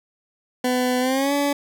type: tone with pitch glide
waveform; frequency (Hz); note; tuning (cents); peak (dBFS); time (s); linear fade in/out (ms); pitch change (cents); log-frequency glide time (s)
20% pulse; 251 to 285; B3 to C#4; +28 to +48; -14; 0.64-1.53; 5; +220; 1-1.33
effects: none